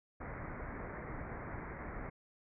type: low-pass noise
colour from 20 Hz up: pink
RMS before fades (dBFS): -44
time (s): 0.2-2.1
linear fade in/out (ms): 10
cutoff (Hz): 2200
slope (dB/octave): 96
effects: none